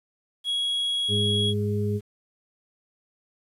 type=tone; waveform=triangle; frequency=3322 Hz; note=G#7; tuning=in tune; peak=-22 dBFS; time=0.44-1.54 s; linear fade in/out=50 ms
type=harmonic tone; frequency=103.4 Hz; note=G#2; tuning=7 cents flat; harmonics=1 / 2 / 4; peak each=-25 / -29 / -29 dBFS; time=1.08-2.01 s; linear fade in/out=50 ms
effects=resampled to 32000 Hz + 9-bit

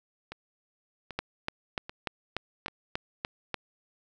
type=two click trains; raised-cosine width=0.3 ms; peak=-14 / -23 dBFS; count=9 / 4; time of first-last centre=1.19-3.543 / 0.32-2.682 s; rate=3.4 / 1.27 Hz; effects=none

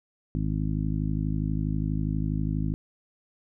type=harmonic tone; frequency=52.3 Hz; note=G#1; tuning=13 cents sharp; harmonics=1 / 2 / 3 / 4 / 5 / 6; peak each=-30 / -32 / -29 / -35 / -33 / -39 dBFS; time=0.35-2.74 s; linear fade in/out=0 ms; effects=none

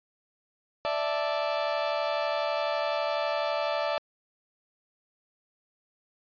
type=chord; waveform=35% pulse; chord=D suspended second; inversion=none; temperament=equal; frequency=587.3 / 659.3 / 880 Hz; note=D5 / E5 / A5; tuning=0 / 0 / 0 cents; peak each=-28 / -29 / -32 dBFS; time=0.85-3.98 s; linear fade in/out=0 ms; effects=resampled to 11025 Hz

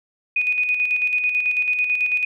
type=tone with tremolo; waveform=sine; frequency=2482 Hz; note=D#7; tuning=5 cents flat; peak=-16 dBFS; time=0.36-2.25 s; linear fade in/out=5 ms; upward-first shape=square; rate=9.1 Hz; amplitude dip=45%; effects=none

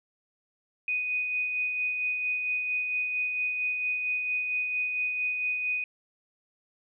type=tone with tremolo; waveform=sine; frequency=2489 Hz; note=D#7; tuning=in tune; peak=-25 dBFS; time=0.88-5.84 s; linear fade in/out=2 ms; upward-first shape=sine; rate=4.4 Hz; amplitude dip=35%; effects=none

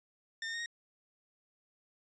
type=tone with pitch steps; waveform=sawtooth; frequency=1808 / 1825 / 1853 / 1871 Hz; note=A6 / A#6 / A#6 / A#6; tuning=+47 / -37 / -11 / +6 cents; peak=-33 dBFS; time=0.42-0.66 s; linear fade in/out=2 ms; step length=60 ms; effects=resampled to 16000 Hz

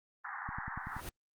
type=band-pass noise; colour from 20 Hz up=white; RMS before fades=-42 dBFS; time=0.24-1.01 s; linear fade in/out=10 ms; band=770 to 1900 Hz; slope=96 dB/octave
type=click train; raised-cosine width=5 ms; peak=-30 dBFS; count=6; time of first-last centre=0.49-0.966 s; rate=10.5 Hz
type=noise with exponential growth; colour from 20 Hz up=pink; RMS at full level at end=-40 dBFS; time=0.76-1.09 s; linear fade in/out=1 ms; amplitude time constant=71 ms
effects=Opus 48 kbps

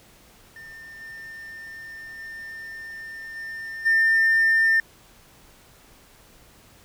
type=tone with level steps; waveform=triangle; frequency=1802 Hz; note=A6; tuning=41 cents sharp; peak=-38 / -35 / -33 / -30 / -13 dBFS; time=0.56-4.8 s; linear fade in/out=2 ms; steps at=1 / 2.18 / 3.35 / 3.85 s; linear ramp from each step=20 ms; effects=tanh soft clip ceiling -12 dBFS + pink hiss -53 dBFS RMS until 6.84 s

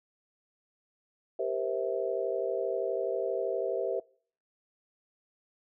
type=chord; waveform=sine; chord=C dominant seventh; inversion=second; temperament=just; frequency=392.4 / 470.9 / 523.3 / 654.1 Hz; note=G4 / Bb4 / C5 / E5; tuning=+2 / +18 / 0 / -14 cents; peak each=-34 dBFS; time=1.39-4 s; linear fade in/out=5 ms; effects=noise-tail reverb RT60 0.5 s tail -24 dB re dry

